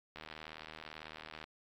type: click train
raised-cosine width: 0.3 ms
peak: -30 dBFS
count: 101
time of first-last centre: 0.16-1.44 s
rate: 78.1 Hz
effects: AAC 64 kbps